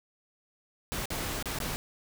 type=noise with dropouts; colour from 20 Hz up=pink; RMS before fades=-34 dBFS; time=0.92-1.76 s; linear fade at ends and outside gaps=0 ms; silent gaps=1.056-1.104 / 1.426-1.457 / 1.587-1.602 s; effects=none

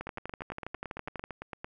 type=two click trains; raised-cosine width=0.5 ms; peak=-23 / -22 dBFS; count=15 / 16; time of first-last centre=0.07-1.645 / 0.01-1.24 s; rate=8.89 / 12.2 Hz; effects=none

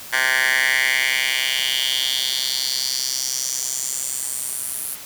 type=tone with high-pass filter sweep; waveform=10% pulse; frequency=130 Hz; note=C3; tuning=11 cents flat; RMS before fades=-22 dBFS; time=0.12-4.96 s; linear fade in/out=20 ms; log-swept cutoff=1500 to 11000 Hz; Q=3.3; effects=white hiss -37 dBFS RMS until 5.05 s

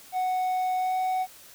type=tone with pitch glide; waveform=triangle; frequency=740 to 745.6 Hz; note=F#5 to F#5; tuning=0 to +13 cents; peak=-22 dBFS; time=0.12-1.27 s; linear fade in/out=50 ms; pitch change=+13 cents; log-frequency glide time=0.78-0.96 s; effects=white hiss -50 dBFS RMS until 1.54 s

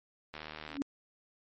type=click train; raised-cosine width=0.3 ms; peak=-26 dBFS; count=34; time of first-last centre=0.34-0.769 s; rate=77 Hz
type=tone with exponential growth; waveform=sine; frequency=280 Hz; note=C#4; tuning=18 cents sharp; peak=-26 dBFS; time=0.68-0.82 s; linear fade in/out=0 ms; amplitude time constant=30 ms
effects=MP3 32 kbps

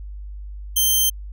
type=tone; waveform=5% pulse; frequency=3136 Hz; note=G7; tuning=in tune; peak=-7 dBFS; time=0.76-1.1 s; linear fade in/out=10 ms; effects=added 50 Hz sine -31 dBFS peak until 1.32 s

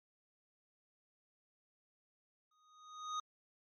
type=tone with exponential growth; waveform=square; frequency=1244.5 Hz; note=D#6; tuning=in tune; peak=-36 dBFS; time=2.51-3.2 s; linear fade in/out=5 ms; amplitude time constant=150 ms; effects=MP3 32 kbps

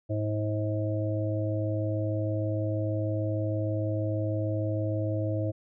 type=harmonic tone; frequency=106.4 Hz; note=G#2; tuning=42 cents sharp; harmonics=1 / 3 / 5 / 6; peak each=-28 / -33 / -35 / -36 dBFS; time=0.09-5.52 s; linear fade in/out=20 ms; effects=none

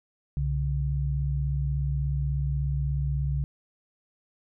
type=tone pair together; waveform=sine; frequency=64.67 / 141.2 Hz; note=C2 / C#3; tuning=-20 / +32 cents; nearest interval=octave + major second; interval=1352 cents; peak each=-27 dBFS; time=0.37-3.44 s; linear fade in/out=0 ms; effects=none

